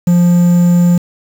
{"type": "tone with quantisation", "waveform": "triangle", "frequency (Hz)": 174.9, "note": "F3", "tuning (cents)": 3, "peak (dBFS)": -4, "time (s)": [0.07, 0.98], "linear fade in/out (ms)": 5, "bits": 5, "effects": []}